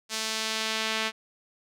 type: tone with band-pass filter sweep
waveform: sawtooth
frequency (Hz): 220.2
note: A3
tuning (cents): +2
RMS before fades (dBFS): -30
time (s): 0.09-1.12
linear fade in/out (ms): 50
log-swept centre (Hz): 5600 to 2800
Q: 1
effects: none